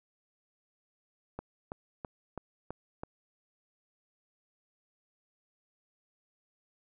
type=click train; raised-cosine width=1 ms; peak=-24 dBFS; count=6; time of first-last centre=1.39-3.035 s; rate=3.04 Hz; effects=none